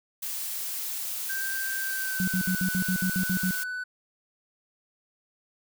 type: noise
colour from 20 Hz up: blue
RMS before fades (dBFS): -33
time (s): 0.22-3.64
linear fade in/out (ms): 10
type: tone with pitch glide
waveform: triangle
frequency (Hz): 1568 to 1494.6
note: G6 to F#6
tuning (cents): 0 to +17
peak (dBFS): -29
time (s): 1.29-3.84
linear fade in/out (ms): 10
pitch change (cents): -83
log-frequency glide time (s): 1.81-2.56
type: tone bursts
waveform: sine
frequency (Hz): 185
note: F#3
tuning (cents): 0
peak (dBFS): -24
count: 10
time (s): 2.2-3.509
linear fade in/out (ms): 0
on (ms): 76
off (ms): 61
effects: none